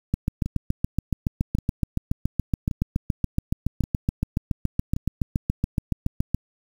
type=two click trains; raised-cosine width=5 ms; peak=-9 / -15 dBFS; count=45 / 5; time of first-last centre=0.14-6.346 / 0.46-4.965 s; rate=7.09 / 0.888 Hz; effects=7-bit